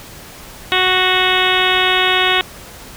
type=harmonic tone with a mistuned harmonic; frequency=370 Hz; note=F#4; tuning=in tune; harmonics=1 / 2 / 3 / 4 / 5 / 6 / 7 / 8 / 9 / 10; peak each=-21 / -21 / -21 / -21 / -21 / -21 / -21 / -21 / -21 / -21 dBFS; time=0.72-2.41 s; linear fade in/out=0 ms; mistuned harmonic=6; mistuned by=-23 cents; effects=pink hiss -36 dBFS RMS until 2.96 s